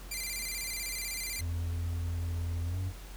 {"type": "tone with vibrato", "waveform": "10% pulse", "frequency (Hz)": 2211, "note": "C#7", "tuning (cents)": -5, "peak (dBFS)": -26, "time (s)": [0.11, 1.41], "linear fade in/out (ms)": 5, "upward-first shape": "square", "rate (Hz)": 16, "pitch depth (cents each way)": 120}
{"type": "tone with pitch glide", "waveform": "triangle", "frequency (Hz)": [85.1, 92.8], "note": ["F2", "F#2"], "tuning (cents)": [-44, 6], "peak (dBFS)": -29, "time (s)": [1.38, 2.93], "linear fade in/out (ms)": 50, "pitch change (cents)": 150, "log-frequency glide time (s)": [2.67, 2.78]}
{"effects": ["added 46 Hz sine -44 dBFS peak until 3.16 s", "pink hiss -51 dBFS RMS until 3.16 s"]}